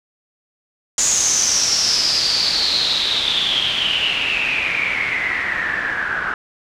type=noise with low-pass filter sweep; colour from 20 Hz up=white; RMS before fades=-19 dBFS; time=0.98-6.34 s; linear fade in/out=2 ms; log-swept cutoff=6900 to 1500 Hz; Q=9.6; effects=none